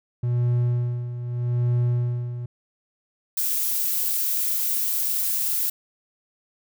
triangle tone with tremolo, 121.3 Hz, B2, 31 cents flat, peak -16 dBFS, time 0.23-2.46 s, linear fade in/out 5 ms, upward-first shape sine, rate 0.81 Hz, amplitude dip 70%
violet noise, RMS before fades -24 dBFS, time 3.37-5.7 s, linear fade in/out 5 ms
effects none

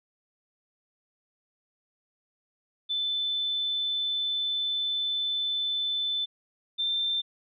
sine tone pair in turn, 3520 / 3571 Hz, A7 / A7, 0 / +25 cents, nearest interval unison, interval 25 cents, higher second, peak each -26 / -25 dBFS, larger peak second, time 2.89-6.26 / 6.78-7.22 s, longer first, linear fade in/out 20 ms, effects none

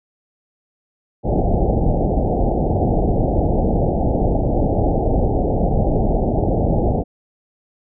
pink low-pass noise, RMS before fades -17 dBFS, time 1.23-7.04 s, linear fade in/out 50 ms, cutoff 810 Hz, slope 96 dB/octave, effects none

